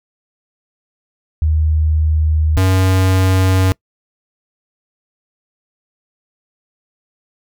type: tone pair in turn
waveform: sine / square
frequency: 77.78 / 94.02 Hz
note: D#2 / F#2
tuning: 0 / +28 cents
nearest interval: minor third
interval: 328 cents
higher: second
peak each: -11 dBFS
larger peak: neither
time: 1.42-2.57 / 2.57-3.72 s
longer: neither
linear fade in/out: 0 ms
effects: noise-tail reverb RT60 0.1 s tail -25 dB re dry